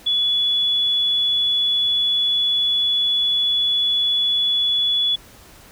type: tone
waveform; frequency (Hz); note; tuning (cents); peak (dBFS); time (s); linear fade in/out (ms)
sine; 3414; G#7; +47; -16; 0.06-5.16; 10
effects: pink hiss -46 dBFS RMS until 5.71 s